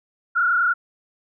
sine tone with frequency modulation, 1414 Hz, F6, 21 cents sharp, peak -16 dBFS, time 0.35-0.74 s, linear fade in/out 20 ms, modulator 29.9 Hz, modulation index 1.9, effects none

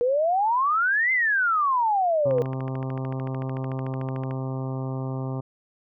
sine exponential two-way sweep, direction up then down, 472.1 to 2100 to 472.1 Hz, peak -19 dBFS, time 0.01-2.42 s, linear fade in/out 0 ms, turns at 1.12 s
harmonic tone, 131.7 Hz, C3, 12 cents sharp, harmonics 1 / 2 / 3 / 4 / 5 / 6 / 7 / 8 / 9, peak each -28 / -34 / -38 / -40 / -42 / -44 / -45 / -46 / -47 dBFS, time 2.25-5.41 s, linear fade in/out 10 ms
click train, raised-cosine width 0.5 ms, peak -23 dBFS, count 28, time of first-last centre 2.31-4.31 s, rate 13.5 Hz
effects none

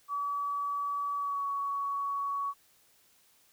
sine tone with pitch glide, 1143 to 1122.1 Hz, D6 to C#6, -47 to +21 cents, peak -30 dBFS, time 0.08-2.54 s, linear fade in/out 50 ms, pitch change -32 cents, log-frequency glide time 1.17-1.44 s, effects white hiss -65 dBFS RMS until 3.52 s

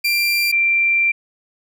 30% pulse / sine tone pair in turn, 2371 / 2360 Hz, D7 / D7, +16 / +8 cents, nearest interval unison, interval 8 cents, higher first, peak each -13 / -13 dBFS, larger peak neither, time 0.04-0.52 / 0.52-1.12 s, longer second, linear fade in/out 10 ms, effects none

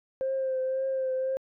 sine tone with vibrato, 526 Hz, C5, 9 cents sharp, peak -25 dBFS, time 0.21-1.37 s, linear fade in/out 0 ms, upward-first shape triangle, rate 1.9 Hz, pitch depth 29 cents each way, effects tanh soft clip ceiling -22 dBFS

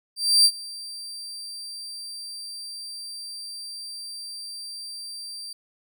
35% pulse tone with ADSR envelope, 4699 Hz, D8, in tune, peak -11 dBFS, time 0.16-5.53 s, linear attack 290 ms, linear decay 58 ms, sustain -22 dB, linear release 4 ms, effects none

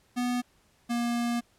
square tone pair in turn, 245.9 / 237.5 Hz, B3 / A#3, -7 / +33 cents, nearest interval minor second, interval 60 cents, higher first, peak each -27 dBFS, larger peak neither, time 0.16-0.42 / 0.89-1.41 s, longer second, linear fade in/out 20 ms, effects pink hiss -65 dBFS RMS until 1.58 s + low-pass 12000 Hz 12 dB/octave

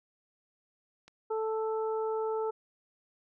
click, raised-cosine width 0.2 ms, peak -35 dBFS, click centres 1.08 s
harmonic tone, 440 Hz, A4, in tune, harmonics 1 / 2 / 3, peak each -30 / -37 / -42 dBFS, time 1.3-2.51 s, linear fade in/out 10 ms
effects none

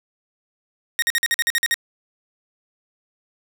sawtooth tone bursts, 1864.7 Hz, A#6, in tune, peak -13 dBFS, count 10, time 0.99-1.742 s, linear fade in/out 0 ms, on 32 ms, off 48 ms, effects none

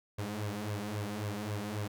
sawtooth tone with flanger, 104.3 Hz, G#2, 8 cents sharp, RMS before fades -37 dBFS, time 0.18-1.88 s, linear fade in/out 10 ms, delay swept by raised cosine 1.8 to 5.7 ms, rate 3.7 Hz, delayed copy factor +0.8, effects none

